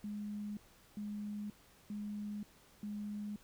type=tone bursts; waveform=sine; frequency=207.7 Hz; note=G#3; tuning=in tune; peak=-39 dBFS; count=4; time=0.04-3.36 s; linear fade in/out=2 ms; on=530 ms; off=400 ms; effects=pink hiss -64 dBFS RMS until 3.43 s